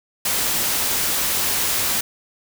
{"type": "noise", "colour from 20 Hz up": "white", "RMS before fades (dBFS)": -21, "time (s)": [0.25, 2.01], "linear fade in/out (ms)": 5, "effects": []}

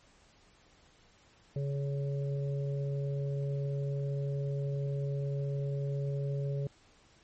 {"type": "harmonic tone", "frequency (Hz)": 139.8, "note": "C#3", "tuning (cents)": 15, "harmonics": [1, 3, 4], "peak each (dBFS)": [-31, -41, -43], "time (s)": [1.56, 6.67], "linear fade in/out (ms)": 2, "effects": ["pink hiss -63 dBFS RMS until 7.23 s", "MP3 32 kbps"]}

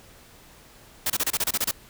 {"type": "noise bursts", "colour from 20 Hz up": "white", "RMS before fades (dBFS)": -24, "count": 10, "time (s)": [1.06, 1.712], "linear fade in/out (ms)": 5, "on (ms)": 40, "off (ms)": 28, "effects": ["pink hiss -51 dBFS RMS until 1.89 s"]}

